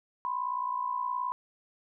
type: tone pair together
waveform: sine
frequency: 992 / 1051 Hz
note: B5 / C6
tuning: +7 / +7 cents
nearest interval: minor second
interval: 100 cents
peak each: -31 / -34 dBFS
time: 0.25-1.32 s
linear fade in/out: 0 ms
effects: none